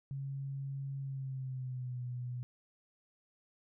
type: tone with pitch glide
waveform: sine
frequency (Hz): 137.2 to 123.65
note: C#3 to B2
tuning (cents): -17 to +3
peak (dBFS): -37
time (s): 0.11-2.43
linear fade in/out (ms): 0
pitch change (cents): -180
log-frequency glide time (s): 0.99-2.02
effects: none